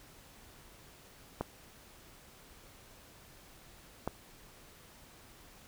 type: clicks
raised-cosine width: 1 ms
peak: -19 dBFS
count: 2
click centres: 1.41 / 4.076 s
effects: pink hiss -57 dBFS RMS until 5.67 s